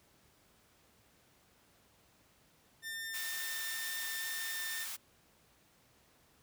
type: tone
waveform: sawtooth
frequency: 1801 Hz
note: A6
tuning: 40 cents sharp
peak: -36 dBFS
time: 2.82-4.87 s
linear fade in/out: 50 ms
type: high-pass noise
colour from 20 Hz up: white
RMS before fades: -42 dBFS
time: 3.13-4.97 s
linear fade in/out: 20 ms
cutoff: 980 Hz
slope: 12 dB/octave
effects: pink hiss -67 dBFS RMS until 6.42 s + high-pass 60 Hz 12 dB/octave